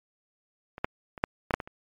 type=clicks; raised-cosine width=0.5 ms; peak=-25 / -10 / -26 / -8 / -12 / -6 / -19 / -28 dBFS; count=8; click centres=0.781 / 0.845 / 1.178 / 1.239 / 1.508 / 1.54 / 1.602 / 1.675 s; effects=MP3 96 kbps